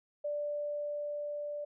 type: tone with level ramp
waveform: sine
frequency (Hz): 587.3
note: D5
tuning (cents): 0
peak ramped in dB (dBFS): -32 to -36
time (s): 0.24-1.65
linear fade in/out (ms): 10
effects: none